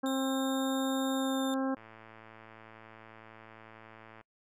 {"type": "harmonic tone", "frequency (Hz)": 266.2, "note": "C4", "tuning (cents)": 30, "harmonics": [1, 2, 3, 4, 5, 6], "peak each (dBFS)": [-30, -36, -40, -42, -44, -46], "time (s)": [0.03, 1.75], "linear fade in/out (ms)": 10}
{"type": "tone with pitch glide", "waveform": "sawtooth", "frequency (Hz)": [3671, 3612], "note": ["A#7", "A7"], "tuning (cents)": [-27, 45], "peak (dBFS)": -38, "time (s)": [0.06, 1.54], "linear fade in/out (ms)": 0, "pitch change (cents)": -28, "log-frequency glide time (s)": [1.16, 1.41]}
{"type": "click train", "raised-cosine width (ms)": 0.5, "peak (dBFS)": -36, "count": 272, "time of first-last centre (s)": [1.77, 4.211], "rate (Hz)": 111}
{"effects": ["noise-tail reverb RT60 0.1 s tail -26 dB re dry"]}